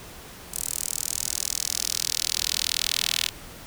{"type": "tone with high-pass filter sweep", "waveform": "10% pulse", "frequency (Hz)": 40.33, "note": "E1", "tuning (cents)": -37, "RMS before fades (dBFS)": -28, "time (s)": [0.51, 3.31], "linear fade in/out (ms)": 50, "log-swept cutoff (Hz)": [8400, 3300], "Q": 1.8, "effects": ["pink hiss -43 dBFS RMS until 3.66 s"]}